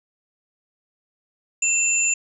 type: tone pair together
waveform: sine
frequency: 2689 / 7121 Hz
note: E7 / A8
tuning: +34 / +20 cents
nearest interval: octave + perfect fourth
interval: 1686 cents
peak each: -22 / -19 dBFS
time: 1.62-2.14 s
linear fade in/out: 5 ms
effects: none